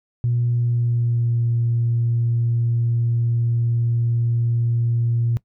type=tone with pitch glide; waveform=sine; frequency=120 to 117.46 Hz; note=B2 to A#2; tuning=-49 to +14 cents; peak=-16 dBFS; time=0.24-5.37 s; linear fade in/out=0 ms; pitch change=-37 cents; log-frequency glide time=0.48-1.45 s; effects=noise-tail reverb RT60 0.1 s tail -21 dB re dry + tanh soft clip ceiling -12 dBFS